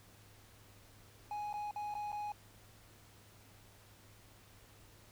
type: tone with dropouts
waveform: triangle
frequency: 833 Hz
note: G#5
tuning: 5 cents sharp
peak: -36 dBFS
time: 1.31-2.32 s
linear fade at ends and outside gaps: 2 ms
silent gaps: 1.529-1.539 / 1.711-1.76 / 1.941-1.951 / 2.119-2.127 s
effects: added 103 Hz sine -63 dBFS peak until 5.11 s + pink hiss -62 dBFS RMS until 5.11 s